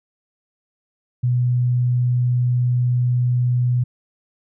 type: tone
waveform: sine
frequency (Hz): 123.47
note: B2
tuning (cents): 0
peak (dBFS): -15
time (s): 1.23-3.84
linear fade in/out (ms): 10
effects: none